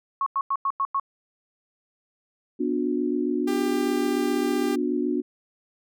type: tone bursts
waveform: sine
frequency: 1099 Hz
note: C#6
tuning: 15 cents flat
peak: -21 dBFS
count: 6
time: 0.21-0.998 s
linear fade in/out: 2 ms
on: 53 ms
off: 94 ms
type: chord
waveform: sine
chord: B minor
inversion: none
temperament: equal with one note detuned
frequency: 246.9 / 293.7 / 361.5 Hz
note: B3 / D4 / F#4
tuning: 0 / 0 / -40 cents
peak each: -27 / -26 / -27 dBFS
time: 2.59-5.22 s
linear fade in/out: 20 ms
type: tone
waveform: sawtooth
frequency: 397.2 Hz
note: G4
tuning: 23 cents sharp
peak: -24 dBFS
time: 3.47-4.76 s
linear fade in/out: 10 ms
effects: none